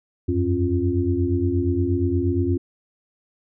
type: tone cluster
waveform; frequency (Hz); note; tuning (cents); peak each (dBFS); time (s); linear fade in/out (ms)
sine; 86.6 / 95.1 / 270.4 / 349.9; F2 / F#2 / C#4 / F4; -14 / +48 / -43 / +3; -24; 0.28-2.58; 10
effects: none